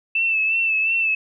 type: tone with vibrato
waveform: sine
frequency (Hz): 2647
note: E7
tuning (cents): +7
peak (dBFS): -17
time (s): 0.15-1.15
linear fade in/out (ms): 5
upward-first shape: sine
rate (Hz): 2.8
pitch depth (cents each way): 40
effects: none